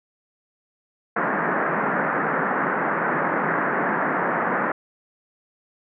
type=band-pass noise; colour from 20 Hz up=white; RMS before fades=-23 dBFS; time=1.16-4.72 s; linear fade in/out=5 ms; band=150 to 1800 Hz; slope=48 dB/octave; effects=none

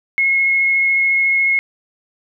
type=tone with vibrato; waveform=sine; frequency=2168 Hz; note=C#7; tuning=39 cents flat; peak=-12 dBFS; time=0.18-1.59 s; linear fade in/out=0 ms; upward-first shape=triangle; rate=14 Hz; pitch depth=9 cents each way; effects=none

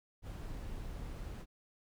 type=noise; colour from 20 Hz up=brown; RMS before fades=-43 dBFS; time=0.22-1.46 s; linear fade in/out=50 ms; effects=none

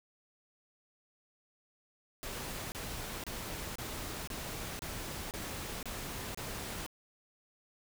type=noise bursts; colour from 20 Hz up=pink; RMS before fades=-41 dBFS; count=9; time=2.23-6.864 s; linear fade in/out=0 ms; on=490 ms; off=28 ms; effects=none

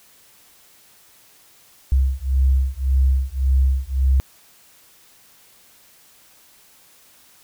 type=beating tone pair; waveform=sine; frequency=65.41 / 67.21 Hz; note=C2 / C2; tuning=0 / +47 cents; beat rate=1.8 Hz; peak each=-18 dBFS; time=1.92-4.2 s; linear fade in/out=0 ms; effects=white hiss -52 dBFS RMS until 7.43 s

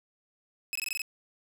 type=tone bursts; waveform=sawtooth; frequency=2570 Hz; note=E7; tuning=45 cents flat; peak=-27 dBFS; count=7; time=0.73-1.018 s; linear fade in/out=0 ms; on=24 ms; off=20 ms; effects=none

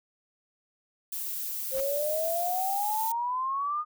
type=noise; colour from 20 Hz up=violet; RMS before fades=-34 dBFS; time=1.12-3.12 s; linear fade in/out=5 ms
type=noise with exponential growth; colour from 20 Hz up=pink; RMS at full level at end=-39 dBFS; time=1.63-1.8 s; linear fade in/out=0 ms; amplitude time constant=35 ms
type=exponential sweep; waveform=sine; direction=up; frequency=523.3 to 1236 Hz; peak=-27 dBFS; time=1.71-3.85 s; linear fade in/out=50 ms
effects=none

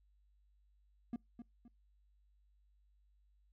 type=tone with echo; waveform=triangle; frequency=236.6 Hz; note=A#3; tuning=26 cents sharp; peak=-35 dBFS; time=1.13-1.16 s; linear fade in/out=2 ms; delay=260 ms; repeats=2; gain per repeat=-9 dB; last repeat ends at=1.68 s; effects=noise-tail reverb RT60 0.2 s tail -26 dB re dry + added 50 Hz sine -68 dBFS peak until 3.52 s

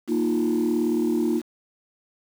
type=chord; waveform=sine; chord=Bb suspended fourth; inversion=none; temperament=just; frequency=233.1 / 310.8 / 349.6 Hz; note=Bb3 / Eb4 / F4; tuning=0 / -2 / +2 cents; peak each=-23 dBFS; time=0.07-1.42 s; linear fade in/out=50 ms; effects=tanh soft clip ceiling -15 dBFS + 7-bit

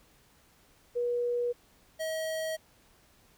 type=tone pair in turn; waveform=sine / square; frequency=482.8 / 637.8 Hz; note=B4 / D#5; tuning=-39 / +43 cents; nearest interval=perfect fourth; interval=482 cents; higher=second; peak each=-27 / -32 dBFS; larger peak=first; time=0.95-1.53 / 1.99-2.57 s; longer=neither; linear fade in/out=20 ms; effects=pink hiss -63 dBFS RMS until 3.37 s

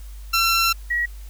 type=tone pair in turn; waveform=15% pulse / sine; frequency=1353 / 1913.4 Hz; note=E6 / A#6; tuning=+45 / +45 cents; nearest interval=tritone; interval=600 cents; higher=second; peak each=-10 / -19 dBFS; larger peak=first; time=0.33-0.73 / 0.9-1.06 s; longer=first; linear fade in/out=10 ms; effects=added 50 Hz sine -34 dBFS peak until 1.29 s + white hiss -51 dBFS RMS until 1.29 s

